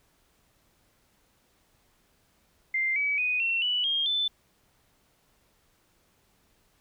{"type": "tone with pitch steps", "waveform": "sine", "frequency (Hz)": [2093, 2282, 2489, 2714, 2960, 3228, 3520], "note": ["C7", "C#7", "D#7", "E7", "F#7", "G#7", "A7"], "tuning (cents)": [0, 50, 0, 50, 0, -50, 0], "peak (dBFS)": -24, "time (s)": [2.74, 4.28], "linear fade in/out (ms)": 5, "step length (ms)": 220, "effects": ["pink hiss -67 dBFS RMS until 6.8 s"]}